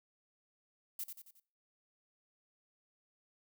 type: noise with echo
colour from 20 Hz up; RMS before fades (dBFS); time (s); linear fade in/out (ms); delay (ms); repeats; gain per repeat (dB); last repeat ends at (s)
violet; -40; 0.99-1.04; 5; 90; 4; -6; 1.4
effects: noise-tail reverb RT60 0.4 s tail -21 dB re dry